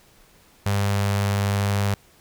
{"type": "tone with notch filter", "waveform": "sawtooth", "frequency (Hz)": 100.7, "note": "G2", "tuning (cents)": 47, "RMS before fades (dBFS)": -22, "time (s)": [0.66, 1.94], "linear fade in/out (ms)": 0, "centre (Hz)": 300, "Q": 1.4, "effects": ["pink hiss -55 dBFS RMS until 2.2 s"]}